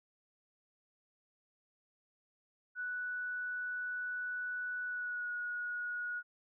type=tone with pitch glide; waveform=sine; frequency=1480 to 1453.7 Hz; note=F#6 to F#6; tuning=0 to -31 cents; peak=-36 dBFS; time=2.75-6.23 s; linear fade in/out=50 ms; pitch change=-31 cents; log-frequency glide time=4.85-5.31 s; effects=none